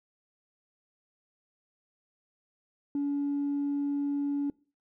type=tone with tanh clipping; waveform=triangle; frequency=284.7 Hz; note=C#4; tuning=46 cents sharp; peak=-27 dBFS; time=2.95-4.5 s; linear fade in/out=2 ms; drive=5 dB; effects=noise-tail reverb RT60 0.4 s tail -24 dB re dry